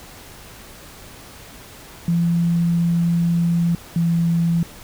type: tone pair in turn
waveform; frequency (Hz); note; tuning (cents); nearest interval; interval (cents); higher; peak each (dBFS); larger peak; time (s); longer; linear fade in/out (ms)
sine; 170.1 / 168.24; F3 / E3; -45 / +36; unison; 19; first; -15; neither; 2.08-3.75 / 3.96-4.63; first; 2
effects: pink hiss -41 dBFS RMS until 4.83 s